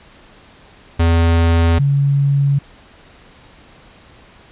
square / sine tone pair in turn, 83.5 / 140.32 Hz, E2 / C#3, +23 / +21 cents, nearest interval major sixth, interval 898 cents, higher second, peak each -11 / -11 dBFS, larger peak neither, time 0.99-1.79 / 1.79-2.59 s, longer neither, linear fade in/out 10 ms, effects pink hiss -45 dBFS RMS until 4.51 s + resampled to 8000 Hz

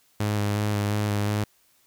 sawtooth tone with vibrato, 103.83 Hz, G#2, in tune, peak -19 dBFS, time 0.2-1.44 s, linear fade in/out 5 ms, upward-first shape square, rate 2.8 Hz, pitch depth 16 cents each way, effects white hiss -63 dBFS RMS until 1.86 s

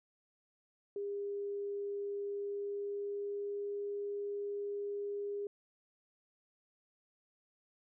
sine tone with pitch glide, 403.9 to 406.5 Hz, G#4 to G#4, -48 to -37 cents, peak -36 dBFS, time 0.96-5.47 s, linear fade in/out 2 ms, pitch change +11 cents, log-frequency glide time 2.24-3.77 s, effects none

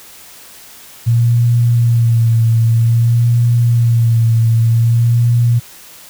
sine tone with vibrato, 116.54 Hz, A#2, in tune, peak -8 dBFS, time 1.06-5.6 s, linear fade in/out 20 ms, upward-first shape sine, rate 0.52 Hz, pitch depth 38 cents each way, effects white hiss -38 dBFS RMS until 6.09 s

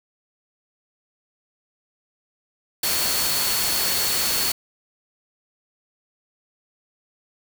sine tone in noise, 4409 Hz, C#8, 10 cents flat, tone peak -27 dBFS, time 2.83-4.52 s, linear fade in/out 5 ms, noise white, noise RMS -23 dBFS, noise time 2.83-4.52 s, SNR -7 dB, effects none

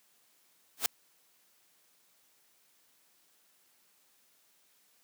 white noise with exponential growth, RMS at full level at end -23 dBFS, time 0.77-0.86 s, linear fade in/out 2 ms, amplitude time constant 19 ms, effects white hiss -68 dBFS RMS until 5.03 s + high-pass 150 Hz 12 dB/octave

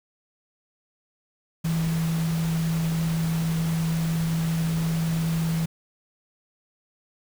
sine tone in noise, 163.5 Hz, E3, 14 cents flat, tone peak -22 dBFS, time 1.64-5.66 s, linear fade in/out 10 ms, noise pink, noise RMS -36 dBFS, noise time 1.64-5.66 s, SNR +11 dB, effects none

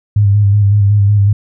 sine tone with vibrato, 101.9 Hz, G#2, 32 cents flat, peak -6 dBFS, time 0.16-1.33 s, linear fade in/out 5 ms, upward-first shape square, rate 5.4 Hz, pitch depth 33 cents each way, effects none

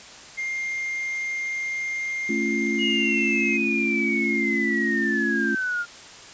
triangle tone, 2114 Hz, C7, 17 cents sharp, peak -24 dBFS, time 0.37-3.58 s, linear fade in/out 20 ms
sine chord, A augmented, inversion none, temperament just, 220 / 275 / 343.8 Hz, A3 / C#4 / E#4, 0 / -14 / -27 cents, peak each -26 / -28 / -28 dBFS, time 2.29-5.55 s, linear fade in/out 5 ms
sine linear sweep, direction down, 2900 to 1396.9 Hz, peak -23 dBFS, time 2.78-5.86 s, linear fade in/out 50 ms
effects white hiss -43 dBFS RMS until 6.33 s + resampled to 16000 Hz

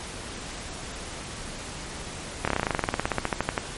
slowing click train, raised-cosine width 0.5 ms, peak -8 dBFS, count 23, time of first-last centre 2.45-3.578 s, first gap 26 ms, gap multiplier 1.06, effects pink hiss -37 dBFS RMS until 3.77 s + MP3 48 kbps

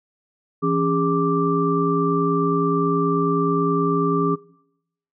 sine tone cluster, 167.5 / 276.9 / 408.9 / 1174 Hz, E3 / C#4 / G#4 / D6, +28 / -2 / -27 / -1 cents, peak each -23 dBFS, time 0.62-4.36 s, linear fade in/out 20 ms, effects noise-tail reverb RT60 0.8 s tail -23 dB re dry

